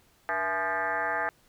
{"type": "tone with frequency modulation", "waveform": "sine", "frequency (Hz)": 1216, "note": "D#6", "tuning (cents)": -40, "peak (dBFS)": -26, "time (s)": [0.29, 1.29], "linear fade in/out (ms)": 0, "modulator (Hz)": 184, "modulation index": 3.5, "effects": ["pink hiss -63 dBFS RMS until 1.48 s"]}